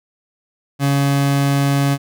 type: tone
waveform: 30% pulse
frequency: 140 Hz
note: C#3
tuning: 18 cents sharp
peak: -11 dBFS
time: 0.79-1.98 s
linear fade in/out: 50 ms
effects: none